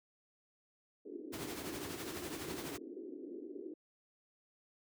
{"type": "band-pass noise", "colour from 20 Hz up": "white", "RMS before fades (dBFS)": -47, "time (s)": [1.05, 3.74], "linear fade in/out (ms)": 5, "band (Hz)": [270, 400], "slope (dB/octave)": 48}
{"type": "noise with tremolo", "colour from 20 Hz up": "pink", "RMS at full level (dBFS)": -42, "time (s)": [1.32, 2.78], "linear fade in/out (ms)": 20, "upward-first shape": "triangle", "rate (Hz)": 12, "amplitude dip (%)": 55}
{"effects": ["high-pass 100 Hz 12 dB/octave"]}